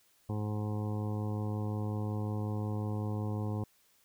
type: harmonic tone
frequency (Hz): 105.5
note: G#2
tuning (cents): +28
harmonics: 1 / 2 / 3 / 4 / 5 / 7 / 8 / 9 / 10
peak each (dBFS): -33 / -39 / -43 / -45 / -47 / -50 / -51 / -52 / -53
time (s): 0.29-3.64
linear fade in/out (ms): 5
effects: white hiss -68 dBFS RMS until 4.04 s